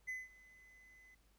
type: tone with ADSR envelope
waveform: triangle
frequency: 2025 Hz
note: B6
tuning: 43 cents sharp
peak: -37 dBFS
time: 0.07-1.15 s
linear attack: 20 ms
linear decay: 190 ms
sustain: -22 dB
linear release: 7 ms
effects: added 50 Hz sine -70 dBFS peak until 1.38 s + pink hiss -75 dBFS RMS until 1.38 s